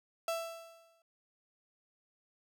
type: tone with exponential decay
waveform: 35% pulse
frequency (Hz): 664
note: E5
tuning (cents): +12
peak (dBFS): -29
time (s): 0.28-1.02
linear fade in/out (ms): 2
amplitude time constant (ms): 160
effects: none